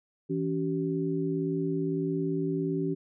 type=tone cluster; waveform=sine; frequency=163.7 / 281.4 / 383.1 Hz; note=E3 / C#4 / G4; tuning=-12 / +26 / -40 cents; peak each=-31 dBFS; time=0.29-2.95 s; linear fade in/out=20 ms; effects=none